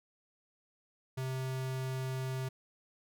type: tone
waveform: square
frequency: 130.81 Hz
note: C3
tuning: in tune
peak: -35 dBFS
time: 1.17-2.49 s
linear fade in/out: 10 ms
effects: none